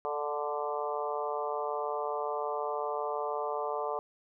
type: harmonic tone with a mistuned harmonic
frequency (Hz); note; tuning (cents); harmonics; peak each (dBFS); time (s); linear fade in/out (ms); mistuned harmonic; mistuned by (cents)
146.83; D3; 0; 3 / 4 / 5 / 6 / 7 / 8; -36 / -37 / -38 / -39 / -39 / -40; 0.05-3.99; 0; 4; +16
effects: none